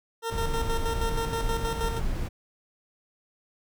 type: tone with tremolo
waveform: 20% pulse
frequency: 457.1 Hz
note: A#4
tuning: 34 cents flat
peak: -23 dBFS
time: 0.22-2.01 s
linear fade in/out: 50 ms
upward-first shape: square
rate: 6.3 Hz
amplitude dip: 55%
type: noise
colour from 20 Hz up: brown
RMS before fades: -29 dBFS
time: 0.3-2.29 s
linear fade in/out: 20 ms
effects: none